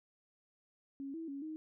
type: tone with pitch steps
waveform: sine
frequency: 275.2 / 326.6 / 278.4 / 313 Hz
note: C#4 / E4 / C#4 / D#4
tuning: -12 / -16 / +8 / +10 cents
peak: -40 dBFS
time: 1-1.56 s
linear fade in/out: 0 ms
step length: 140 ms
effects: none